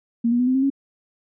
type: tone with pitch steps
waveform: sine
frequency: 233.1 / 240.9 / 249 / 257.3 / 265.9 / 274.8 Hz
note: A#3 / B3 / B3 / C4 / C4 / C#4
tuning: 0 / -43 / +14 / -29 / +28 / -15 cents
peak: -16 dBFS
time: 0.24-0.702 s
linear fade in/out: 10 ms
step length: 77 ms
effects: none